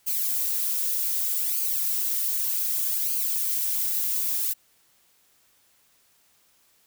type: noise with flanger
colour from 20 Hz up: violet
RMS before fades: -26 dBFS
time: 0.06-4.54 s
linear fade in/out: 20 ms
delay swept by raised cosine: 0.54 to 4.34 ms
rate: 0.65 Hz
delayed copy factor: -0.65
effects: white hiss -63 dBFS RMS until 6.86 s